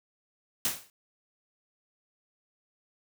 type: noise with exponential decay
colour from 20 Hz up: white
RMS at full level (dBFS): -25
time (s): 0.65-0.9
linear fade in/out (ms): 1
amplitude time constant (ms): 54
effects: none